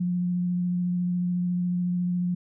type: tone with vibrato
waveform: sine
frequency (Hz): 177.9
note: F3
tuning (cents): +32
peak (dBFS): -23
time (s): 0-2.35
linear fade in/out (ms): 10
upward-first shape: triangle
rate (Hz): 14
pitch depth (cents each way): 15
effects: none